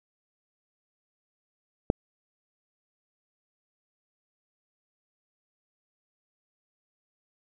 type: click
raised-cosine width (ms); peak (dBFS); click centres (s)
2; -7; 1.901
effects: none